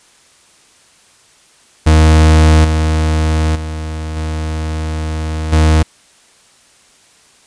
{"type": "tone with level steps", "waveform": "40% pulse", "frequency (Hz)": 78.4, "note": "D#2", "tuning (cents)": 14, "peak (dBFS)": [-4, -10, -19, -16, -6], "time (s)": [1.86, 5.83], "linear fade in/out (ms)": 10, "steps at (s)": [2.64, 3.55, 4.16, 5.52], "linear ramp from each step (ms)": 10, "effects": ["white hiss -48 dBFS RMS until 7.46 s", "resampled to 22050 Hz"]}